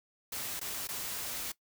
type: noise with dropouts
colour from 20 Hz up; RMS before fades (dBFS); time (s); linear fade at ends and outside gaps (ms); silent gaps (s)
white; -38; 0.32-1.52; 5; 0.596-0.612 / 0.873-0.887
effects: noise-tail reverb RT60 0.1 s tail -19 dB re dry